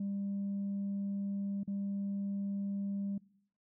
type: tone with dropouts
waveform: sine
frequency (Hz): 199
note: G3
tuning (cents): +26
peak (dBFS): -32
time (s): 0-3.18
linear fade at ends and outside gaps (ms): 5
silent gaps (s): 1.634-1.676
effects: noise-tail reverb RT60 0.7 s tail -23 dB re dry + tanh soft clip ceiling -31 dBFS